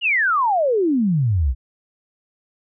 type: exponential sweep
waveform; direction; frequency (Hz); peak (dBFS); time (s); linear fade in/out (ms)
sine; down; 2960 to 57.8; -15; 0.01-1.55; 50
effects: none